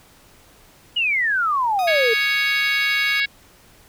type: exponential sweep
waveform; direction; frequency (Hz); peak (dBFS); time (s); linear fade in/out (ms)
sine; down; 2960 to 437.3; -17; 0.96-2.14; 10
type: tone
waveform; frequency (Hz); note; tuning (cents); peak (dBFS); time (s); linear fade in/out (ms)
15% pulse; 1244.5; D#6; 0; -24; 1.79-3.2; 0
type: harmonic tone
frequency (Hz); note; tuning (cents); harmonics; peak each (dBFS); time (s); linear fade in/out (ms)
554.4; C#5; 0; 3 / 4 / 5 / 6 / 7 / 8 / 9; -23 / -20 / -28 / -31 / -28 / -33 / -36; 1.87-3.26; 10
effects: pink hiss -51 dBFS RMS until 3.88 s